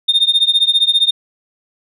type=tone with tremolo; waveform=sine; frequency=3656 Hz; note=A#7; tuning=34 cents flat; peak=-4 dBFS; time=0.08-1.11 s; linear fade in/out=10 ms; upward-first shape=triangle; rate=15 Hz; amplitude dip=100%; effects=tanh soft clip ceiling -6 dBFS

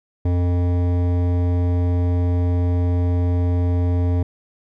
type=tone with hard clipping; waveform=sine; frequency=88.3 Hz; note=F2; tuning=20 cents sharp; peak=-18 dBFS; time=0.25-4.23 s; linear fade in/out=5 ms; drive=14 dB; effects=none

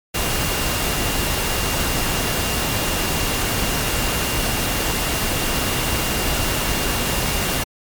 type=tone in noise; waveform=sine; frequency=2794 Hz; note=F7; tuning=in tune; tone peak=-31 dBFS; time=0.14-7.64 s; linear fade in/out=10 ms; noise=pink; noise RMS=-21 dBFS; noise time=0.14-7.64 s; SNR=-13 dB; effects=MP3 96 kbps

